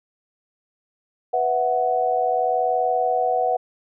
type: chord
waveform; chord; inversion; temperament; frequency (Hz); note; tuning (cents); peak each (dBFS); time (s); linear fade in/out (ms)
sine; B suspended fourth; none; equal; 493.9 / 659.3 / 740; B4 / E5 / F#5; 0 / 0 / 0; -24 / -25 / -20; 1.33-3.57; 10
effects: none